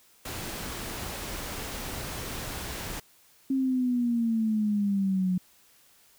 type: noise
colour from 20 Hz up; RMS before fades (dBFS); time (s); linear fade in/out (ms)
pink; -36; 0.25-3; 5
type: exponential sweep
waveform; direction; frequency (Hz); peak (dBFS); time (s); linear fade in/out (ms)
sine; down; 270 to 180.7; -23; 3.5-5.38; 5
effects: white hiss -60 dBFS RMS until 6.18 s